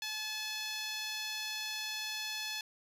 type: tone with band-pass filter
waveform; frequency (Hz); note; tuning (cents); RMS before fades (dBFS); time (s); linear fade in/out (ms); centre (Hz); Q
10% pulse; 861; A5; -38; -39; 0.02-2.61; 2; 5100; 0.53
effects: none